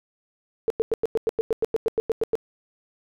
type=tone bursts; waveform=sine; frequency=448.2 Hz; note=A4; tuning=32 cents sharp; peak=-18 dBFS; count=15; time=0.68-2.354 s; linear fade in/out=0 ms; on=22 ms; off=96 ms; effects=none